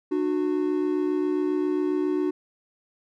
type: tone pair together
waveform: triangle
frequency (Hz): 299.2 / 366.6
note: D4 / F#4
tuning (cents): +32 / -16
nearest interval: major third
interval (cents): 352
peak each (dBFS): -23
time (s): 0.11-2.31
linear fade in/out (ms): 10
effects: none